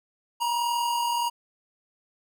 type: tone pair together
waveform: square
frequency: 946.5 / 987.8 Hz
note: A#5 / B5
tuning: +26 / 0 cents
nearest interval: minor second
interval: 74 cents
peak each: -25 / -36 dBFS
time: 0.4-1.3 s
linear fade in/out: 20 ms
effects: none